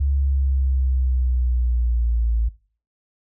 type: linear sweep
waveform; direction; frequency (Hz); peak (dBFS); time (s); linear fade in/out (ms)
sine; down; 70.1 to 55.6; -17; 0-2.49; 10
effects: noise-tail reverb RT60 0.4 s tail -19 dB re dry